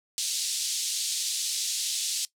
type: band-pass noise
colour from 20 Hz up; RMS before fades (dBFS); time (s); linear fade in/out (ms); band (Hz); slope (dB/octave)
pink; -30; 0.18-2.25; 0; 3700 to 9800; 24
effects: noise-tail reverb RT60 0.1 s tail -19 dB re dry